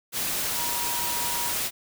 sine tone in noise, 956 Hz, A#5, 43 cents sharp, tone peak -33 dBFS, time 0.54-1.54 s, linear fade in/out 50 ms, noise white, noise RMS -28 dBFS, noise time 0.12-1.71 s, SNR -8 dB, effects none

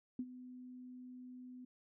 sine tone with ADSR envelope, 251.4 Hz, B3, 31 cents sharp, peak -35 dBFS, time 0.19-1.65 s, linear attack 3 ms, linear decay 53 ms, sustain -14 dB, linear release 6 ms, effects none

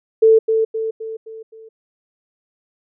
sine tone with echo, 444.2 Hz, A4, 16 cents sharp, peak -7 dBFS, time 0.22-0.39 s, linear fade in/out 10 ms, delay 260 ms, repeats 5, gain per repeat -6 dB, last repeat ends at 1.69 s, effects none

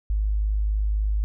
sine tone, 51.91 Hz, G#1, in tune, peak -20 dBFS, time 0.1-1.24 s, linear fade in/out 0 ms, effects none

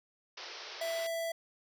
white band-pass noise, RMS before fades -46 dBFS, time 0.37-1.07 s, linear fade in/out 5 ms, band 330 to 5700 Hz, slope 96 dB/octave
square tone, 663 Hz, E5, 10 cents sharp, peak -34 dBFS, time 0.81-1.32 s, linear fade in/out 5 ms
effects none

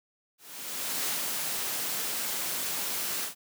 white noise with ADSR envelope, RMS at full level -30 dBFS, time 0.38-3.35 s, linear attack 690 ms, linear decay 150 ms, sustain -2 dB, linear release 120 ms, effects high-pass 150 Hz 12 dB/octave

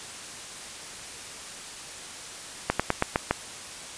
slowing click train, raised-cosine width 0.5 ms, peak -6 dBFS, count 6, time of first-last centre 2.7-3.31 s, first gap 96 ms, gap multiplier 1.12, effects white hiss -40 dBFS RMS until 3.97 s + resampled to 22050 Hz

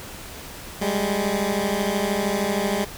15% pulse beating tone pair, 196 / 209 Hz, G3 / G#3, 0 / +11 cents, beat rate 13 Hz, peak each -18 / -18 dBFS, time 0.81-2.85 s, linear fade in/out 10 ms, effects pink hiss -38 dBFS RMS until 2.97 s

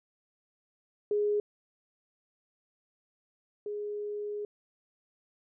sine tone pair in turn, 415.3 / 415.3 Hz, G#4 / G#4, 0 / 0 cents, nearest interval unison, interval 0 cents, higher neither, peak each -25 / -33 dBFS, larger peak first, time 1.11-1.4 / 3.66-4.45 s, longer second, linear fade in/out 2 ms, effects none

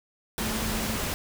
sine tone in noise, 220 Hz, A3, in tune, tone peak -33 dBFS, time 0.4-0.96 s, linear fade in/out 0 ms, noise pink, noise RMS -30 dBFS, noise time 0.38-1.14 s, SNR -6 dB, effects none

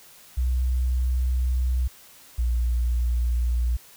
sine tone pair in turn, 62.9 / 59.74 Hz, B1 / A#1, +32 / +43 cents, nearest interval minor second, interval 89 cents, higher first, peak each -20 dBFS, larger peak neither, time 0.37-1.88 / 2.38-3.77 s, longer first, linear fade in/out 10 ms, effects white hiss -50 dBFS RMS until 3.96 s

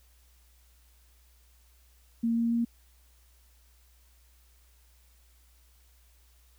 sine tone with pitch steps, 230.6 / 232.2 / 233.8 Hz, A#3 / A#3 / A#3, -19 / -7 / +5 cents, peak -24 dBFS, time 2.23-2.65 s, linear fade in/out 10 ms, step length 140 ms, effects added 60 Hz sine -59 dBFS peak until 6.58 s + white hiss -66 dBFS RMS until 6.58 s

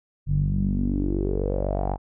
sawtooth tone with low-pass filter sweep, 48 Hz, G1, 36 cents flat, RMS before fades -24 dBFS, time 0.26-1.98 s, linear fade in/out 50 ms, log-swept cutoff 130 to 840 Hz, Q 6.2, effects none

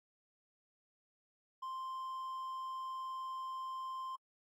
triangle tone, 1046.5 Hz, C6, in tune, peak -38 dBFS, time 1.62-4.16 s, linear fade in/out 10 ms, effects AAC 48 kbps

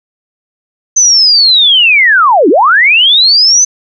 sine linear two-way sweep, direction down then up, 6200 to 261.6 to 6200 Hz, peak -3 dBFS, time 0.96-3.65 s, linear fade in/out 10 ms, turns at 2.49 s, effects none

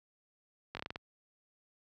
slowing click train, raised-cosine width 0.3 ms, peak -23 dBFS, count 7, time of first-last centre 0.75-0.959 s, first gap 20 ms, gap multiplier 1.22, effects high-pass 60 Hz 12 dB/octave

